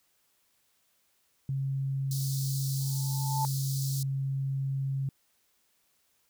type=tone; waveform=sine; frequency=135.8 Hz; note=C#3; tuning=35 cents flat; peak=-28 dBFS; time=1.49-5.09 s; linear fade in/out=2 ms
type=high-pass noise; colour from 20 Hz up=pink; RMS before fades=-39 dBFS; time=2.11-4.03 s; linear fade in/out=2 ms; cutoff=4200 Hz; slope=48 dB/octave
type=tone with exponential growth; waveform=sine; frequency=880 Hz; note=A5; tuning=in tune; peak=-26 dBFS; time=2.8-3.45 s; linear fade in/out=0 ms; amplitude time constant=140 ms
effects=white hiss -71 dBFS RMS until 6.29 s